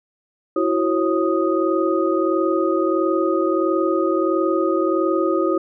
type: tone cluster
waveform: sine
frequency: 329.4 / 370.9 / 544 / 1245 Hz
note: E4 / F#4 / C#5 / D#6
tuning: -1 / +4 / -33 / +1 cents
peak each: -20 / -21 / -23 / -25 dBFS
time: 0.56-5.58 s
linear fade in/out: 5 ms
effects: none